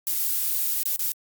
violet noise with dropouts, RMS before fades -25 dBFS, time 0.07-1.12 s, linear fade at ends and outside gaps 1 ms, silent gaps 0.832-0.856 / 0.962-0.992 s, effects Opus 48 kbps

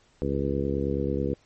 harmonic tone, 69.3 Hz, C#2, in tune, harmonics 1 / 2 / 3 / 4 / 5 / 6 / 7, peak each -32 / -32 / -32 / -32 / -32 / -32 / -32 dBFS, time 0.22-1.34 s, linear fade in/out 0 ms, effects pink hiss -62 dBFS RMS until 1.45 s + MP3 32 kbps

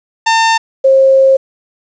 sawtooth / sine tone pair in turn, 900 / 535.1 Hz, A5 / C5, +39 / +39 cents, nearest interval major sixth, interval 900 cents, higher first, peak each -4 dBFS, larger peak neither, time 0.26-0.58 / 0.84-1.37 s, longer second, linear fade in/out 10 ms, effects resampled to 16000 Hz + 7-bit

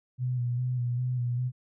sine tone with vibrato, 123.7 Hz, B2, 3 cents sharp, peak -26 dBFS, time 0.18-1.52 s, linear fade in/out 50 ms, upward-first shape square, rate 2.5 Hz, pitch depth 30 cents each way, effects none

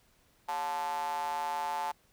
square tone with high-pass filter, 79.6 Hz, D#2, 40 cents sharp, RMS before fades -34 dBFS, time 0.48-1.92 s, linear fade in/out 10 ms, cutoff 840 Hz, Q 9.5, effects pink hiss -67 dBFS RMS until 2.12 s

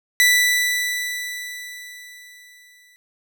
sawtooth tone with exponential decay, 1975.5 Hz, B6, in tune, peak -8 dBFS, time 0.2-2.96 s, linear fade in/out 0 ms, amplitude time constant 600 ms, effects none

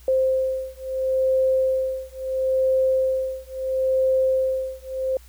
sine beating tone pair, 523.3 / 524.04 Hz, C5 / C5, 0 / +3 cents, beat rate 0.74 Hz, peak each -22 dBFS, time 0.08-5.17 s, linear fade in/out 2 ms, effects added 60 Hz sine -45 dBFS peak until 5.28 s + white hiss -54 dBFS RMS until 5.28 s

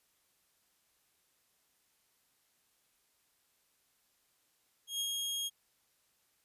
sawtooth tone with ADSR envelope, 3266 Hz, G#7, 30 cents flat, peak -29 dBFS, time 4.87-5.5 s, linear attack 130 ms, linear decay 61 ms, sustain -2 dB, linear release 32 ms, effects white hiss -74 dBFS RMS until 6.44 s + resampled to 32000 Hz

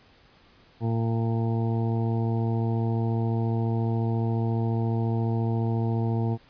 harmonic tone, 114.3 Hz, A#2, 34 cents flat, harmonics 1 / 2 / 3 / 4 / 6 / 7 / 8, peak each -24 / -30 / -34 / -36 / -40 / -41 / -42 dBFS, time 0.8-6.38 s, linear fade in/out 50 ms, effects pink hiss -57 dBFS RMS until 6.49 s + resampled to 11025 Hz

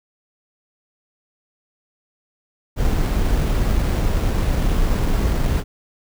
brown noise with sample-and-hold, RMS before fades -18 dBFS, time 2.76-5.64 s, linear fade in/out 50 ms, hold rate 6300 Hz, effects none

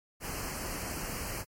pink band-stop noise, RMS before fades -37 dBFS, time 0.2-1.45 s, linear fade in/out 50 ms, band 3000 to 4300 Hz, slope 96 dB/octave, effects MP3 64 kbps

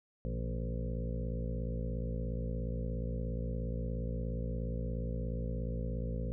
harmonic tone with a mistuned harmonic, 57 Hz, A#1, 38 cents flat, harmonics 1 / 2 / 3 / 4 / 5 / 7 / 8 / 9 / 10, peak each -36 / -40 / -42 / -44 / -52 / -52 / -48 / -46 / -56 dBFS, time 0.25-6.32 s, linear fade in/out 0 ms, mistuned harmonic 2, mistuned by +85 cents, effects none

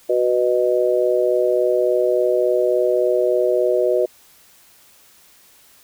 sine chord, B major, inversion second, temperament just, 370.4 / 493.9 / 617.4 Hz, F#4 / B4 / D#5, +2 / 0 / -14 cents, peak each -19 dBFS, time 0.09-4.06 s, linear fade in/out 10 ms, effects white hiss -51 dBFS RMS until 5.83 s

